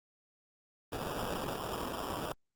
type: noise with sample-and-hold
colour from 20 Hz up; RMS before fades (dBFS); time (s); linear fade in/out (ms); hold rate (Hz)
white; -37; 0.92-2.32; 2; 2100
effects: Opus 32 kbps